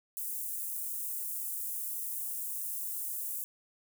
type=high-pass noise; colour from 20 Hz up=white; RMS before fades=-37 dBFS; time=0.17-3.44 s; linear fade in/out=0 ms; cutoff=8900 Hz; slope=24 dB/octave; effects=none